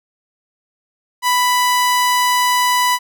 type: tone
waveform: sawtooth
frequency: 990 Hz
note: B5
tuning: 4 cents sharp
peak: -9 dBFS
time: 1.22-2.99 s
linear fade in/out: 50 ms
effects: none